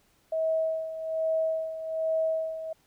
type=tone with tremolo; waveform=sine; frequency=642 Hz; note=E5; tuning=46 cents flat; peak=-23 dBFS; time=0.32-2.73 s; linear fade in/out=5 ms; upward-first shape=sine; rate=1.2 Hz; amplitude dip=70%; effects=pink hiss -66 dBFS RMS until 2.86 s